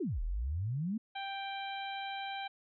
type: exponential two-way sweep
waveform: sine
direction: down then up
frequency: 433.3 to 36.71 to 233.5 Hz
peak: -32 dBFS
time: 0-0.98 s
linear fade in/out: 10 ms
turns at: 0.22 s
type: harmonic tone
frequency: 786 Hz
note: G5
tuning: 4 cents sharp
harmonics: 1 / 2 / 3 / 4 / 5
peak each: -39 / -46 / -46 / -47 / -49 dBFS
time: 1.15-2.48 s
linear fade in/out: 10 ms
effects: none